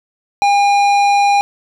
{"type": "tone with tanh clipping", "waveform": "sine", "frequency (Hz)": 808, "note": "G#5", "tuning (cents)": -48, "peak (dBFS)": -11, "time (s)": [0.42, 1.41], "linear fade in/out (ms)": 0, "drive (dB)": 14, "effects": []}